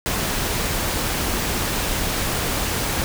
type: noise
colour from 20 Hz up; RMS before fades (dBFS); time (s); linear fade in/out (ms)
pink; -23; 0.06-3.04; 0
effects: none